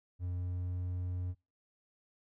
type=tone with pitch glide; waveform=triangle; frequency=89.4 to 90.07 Hz; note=F2 to F#2; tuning=+41 to -46 cents; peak=-32 dBFS; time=0.19-1.35 s; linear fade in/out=50 ms; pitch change=+13 cents; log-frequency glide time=0.32-0.75 s; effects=noise-tail reverb RT60 0.3 s tail -25 dB re dry